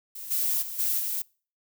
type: noise with level steps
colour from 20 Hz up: violet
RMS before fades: -39 / -26 / -36 / -26 / -30 dBFS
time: 0.15-1.22 s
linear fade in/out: 5 ms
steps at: 0.3 / 0.61 / 0.78 / 0.98 s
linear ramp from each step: 20 ms
effects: noise-tail reverb RT60 0.4 s tail -25 dB re dry